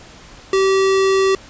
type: tone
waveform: square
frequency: 385.6 Hz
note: G4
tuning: 28 cents flat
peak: -13 dBFS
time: 0.53-1.35 s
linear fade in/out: 2 ms
effects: pink hiss -41 dBFS RMS until 1.49 s + resampled to 16000 Hz